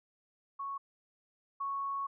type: tone pair in turn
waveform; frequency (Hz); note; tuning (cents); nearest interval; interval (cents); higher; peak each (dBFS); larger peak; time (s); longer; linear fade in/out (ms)
sine; 1107 / 1107; C#6 / C#6; -3 / -3; unison; 0; neither; -36 / -33; second; 0.59-0.78 / 1.6-2.07; second; 10
effects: none